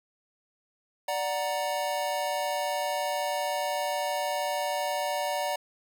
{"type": "chord", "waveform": "square", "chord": "D augmented", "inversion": "none", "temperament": "equal with one note detuned", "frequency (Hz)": [587.3, 740, 936.6], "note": ["D5", "F#5", "A#5"], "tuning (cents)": [0, 0, 8], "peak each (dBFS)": [-32, -33, -34], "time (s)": [1.08, 5.56], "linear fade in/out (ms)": 5, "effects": []}